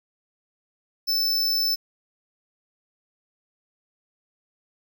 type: tone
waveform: square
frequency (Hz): 5280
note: E8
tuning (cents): +2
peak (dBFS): -21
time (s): 1.07-1.76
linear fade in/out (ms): 20
effects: 9-bit